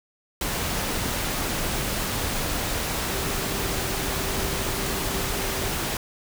sine tone in noise, 388.5 Hz, G4, 16 cents flat, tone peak -36 dBFS, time 3.09-5.68 s, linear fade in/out 2 ms, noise pink, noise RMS -27 dBFS, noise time 0.41-5.97 s, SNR -12 dB, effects none

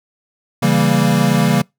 square chord, C# diminished seventh, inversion none, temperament equal with one note detuned, 138.59 / 165.77 / 196 / 233.1 Hz, C#3 / E3 / G3 / Bb3, 0 / +10 / 0 / 0 cents, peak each -18 dBFS, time 0.62-1.62 s, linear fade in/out 10 ms, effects noise-tail reverb RT60 0.2 s tail -26 dB re dry

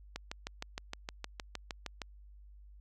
click train, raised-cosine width 0.2 ms, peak -21 dBFS, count 13, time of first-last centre 0.16-2.018 s, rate 6.46 Hz, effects added 50 Hz sine -52 dBFS peak until 2.8 s

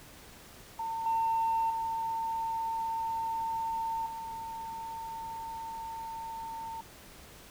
sine tone with level steps, 904 Hz, A5, 47 cents sharp, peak -32 / -25 / -30 / -37 dBFS, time 0.79-6.81 s, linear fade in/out 5 ms, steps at 1.06 / 1.7 / 4.06 s, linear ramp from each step 2 ms, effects tanh soft clip ceiling -22 dBFS + pink hiss -52 dBFS RMS until 7.5 s

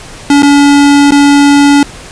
square tone with dropouts, 285 Hz, C#4, 48 cents sharp, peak -3 dBFS, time 0.3-1.83 s, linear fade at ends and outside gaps 2 ms, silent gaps 0.423-0.43 / 1.108-1.12 s, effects pink hiss -29 dBFS RMS until 2.11 s + resampled to 22050 Hz

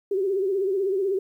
sine tone with vibrato, 387.1 Hz, G4, 22 cents flat, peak -21 dBFS, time 0.11-1.19 s, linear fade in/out 5 ms, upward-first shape sine, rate 16 Hz, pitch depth 85 cents each way, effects 10-bit

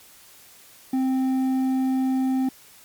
sine tone with hard clipping, 261.6 Hz, C4, in tune, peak -21 dBFS, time 0.93-2.49 s, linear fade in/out 5 ms, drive 5 dB, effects white hiss -50 dBFS RMS until 2.84 s + MP3 96 kbps

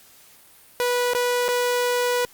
sawtooth tone with dropouts, 490 Hz, B4, 14 cents flat, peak -16 dBFS, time 0.8-2.25 s, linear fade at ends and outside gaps 0 ms, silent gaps 1.135-1.149 / 1.482-1.487 s, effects white hiss -51 dBFS RMS until 2.33 s + Opus 48 kbps

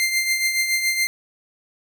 sawtooth tone with tremolo, 2093 Hz, C7, in tune, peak -13 dBFS, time 0-1.07 s, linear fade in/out 0 ms, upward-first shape triangle, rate 7.1 Hz, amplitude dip 60%, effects none

